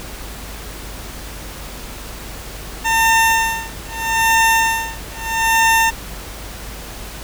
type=tone with tremolo; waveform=20% pulse; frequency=904 Hz; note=A5; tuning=47 cents sharp; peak=-6 dBFS; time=2.84-5.91 s; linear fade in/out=20 ms; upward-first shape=sine; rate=0.79 Hz; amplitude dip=100%; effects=added 50 Hz sine -33 dBFS peak until 7.23 s + pink hiss -33 dBFS RMS until 7.23 s